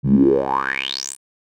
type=tone with band-pass filter sweep; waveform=10% pulse; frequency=67.1 Hz; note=C2; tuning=44 cents sharp; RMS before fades=-18 dBFS; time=0.03-1.17 s; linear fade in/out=50 ms; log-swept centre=140 to 9700 Hz; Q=9.6; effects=none